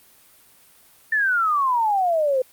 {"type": "exponential sweep", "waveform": "sine", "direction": "down", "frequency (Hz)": [1802, 504], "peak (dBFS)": -17, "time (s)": [1.12, 2.42], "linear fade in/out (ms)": 5, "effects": ["white hiss -53 dBFS RMS until 2.52 s", "Opus 32 kbps"]}